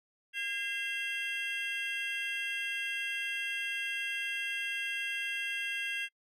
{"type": "tone cluster", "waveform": "triangle", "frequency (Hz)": [1621, 2066, 2714, 3240], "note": ["G#6", "C7", "E7", "G#7"], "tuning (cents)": [-42, -22, 50, -43], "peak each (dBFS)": [-37, -39, -35, -39], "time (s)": [0.33, 6.09], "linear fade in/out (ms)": 50, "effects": ["noise-tail reverb RT60 0.1 s tail -25 dB re dry"]}